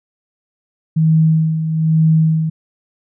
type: tone with tremolo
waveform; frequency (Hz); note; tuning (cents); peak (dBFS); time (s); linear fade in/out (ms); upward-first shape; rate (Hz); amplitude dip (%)
sine; 159.3; D#3; +41; -8; 0.96-2.5; 10; sine; 1.1; 60
effects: none